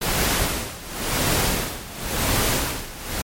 pink noise with tremolo, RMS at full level -20 dBFS, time 0.01-3.22 s, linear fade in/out 10 ms, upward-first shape sine, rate 0.94 Hz, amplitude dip 85%, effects MP3 64 kbps

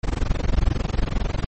brown noise with amplitude modulation, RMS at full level -17 dBFS, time 0.03-1.45 s, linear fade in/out 10 ms, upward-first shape sine, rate 22.2 Hz, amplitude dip 100%, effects MP3 32 kbps

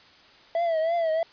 triangle tone with vibrato, 659.3 Hz, E5, in tune, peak -20 dBFS, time 0.55-1.23 s, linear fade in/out 2 ms, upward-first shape triangle, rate 3.1 Hz, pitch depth 91 cents each way, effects white hiss -53 dBFS RMS until 1.32 s + resampled to 11025 Hz

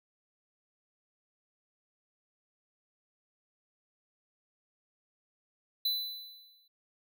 square tone with exponential decay, 4000 Hz, B7, 21 cents sharp, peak -27 dBFS, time 5.85-6.68 s, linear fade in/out 5 ms, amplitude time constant 180 ms, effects none

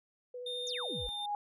sine tone with vibrato, 493.9 Hz, B4, in tune, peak -40 dBFS, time 0.34-1.07 s, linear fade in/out 5 ms, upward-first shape sine, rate 14 Hz, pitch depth 13 cents each way
triangle tone with pitch glide, 3637 to 3608 Hz, A#7 to A7, -43 to +43 cents, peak -36 dBFS, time 0.46-1.26 s, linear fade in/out 5 ms, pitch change -14 cents, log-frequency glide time 0.95-1.03 s
sine exponential sweep, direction down, 7040 to 36.56 Hz, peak -40 dBFS, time 0.67-1.09 s, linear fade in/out 0 ms
sine tone with exponential growth, 825 Hz, G#5, 12 cents flat, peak -30 dBFS, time 0.79-1.35 s, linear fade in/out 1 ms, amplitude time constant 120 ms
effects none

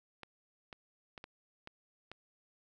clicks, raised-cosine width 0.3 ms, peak -30 dBFS, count 6, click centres 0.233 / 0.728 / 1.178 / 1.241 / 1.674 / 2.116 s, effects none

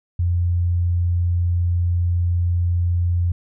sine tone, 87.31 Hz, F2, in tune, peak -16 dBFS, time 0.19-3.32 s, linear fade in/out 5 ms, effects none

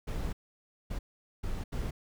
brown noise bursts at uneven times, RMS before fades -34 dBFS, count 4, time 0.07-0.33 / 0.9-0.99 / 1.43-1.64 / 1.72-1.91 s, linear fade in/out 10 ms, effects none

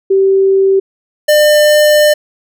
sine / square tone pair in turn, 387.2 / 600.3 Hz, G4 / D5, -21 / +38 cents, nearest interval minor sixth, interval 759 cents, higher second, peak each -6 dBFS, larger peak neither, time 0.1-0.8 / 1.28-2.14 s, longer second, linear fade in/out 10 ms, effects none

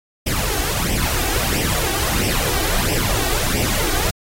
pink noise with flanger, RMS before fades -20 dBFS, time 0.26-4.11 s, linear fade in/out 10 ms, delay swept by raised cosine 0.36 to 2.66 ms, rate 1.5 Hz, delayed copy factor +0.7, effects AAC 48 kbps

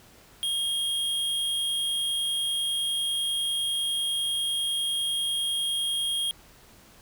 square tone, 3250 Hz, G#7, 38 cents flat, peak -26 dBFS, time 0.43-6.31 s, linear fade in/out 0 ms, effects pink hiss -54 dBFS RMS until 7.01 s

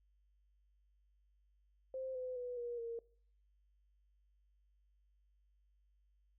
sine tone with pitch steps, 523.3 / 507.8 / 492.8 / 478.2 / 464.1 Hz, C5 / B4 / B4 / A#4 / A#4, 0 / +48 / -4 / +44 / -8 cents, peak -40 dBFS, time 1.94-2.99 s, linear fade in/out 2 ms, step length 210 ms, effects noise-tail reverb RT60 0.5 s tail -21 dB re dry + added 50 Hz sine -70 dBFS peak until 6.38 s

